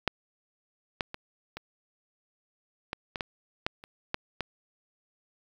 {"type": "clicks", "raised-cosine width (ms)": 0.3, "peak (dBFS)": [-8, -12, -21, -22, -16, -18, -15, -11, -29, -12, -15], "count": 11, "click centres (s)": [0.077, 1.008, 1.144, 1.57, 2.931, 3.158, 3.208, 3.665, 3.839, 4.144, 4.407], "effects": ["8-bit"]}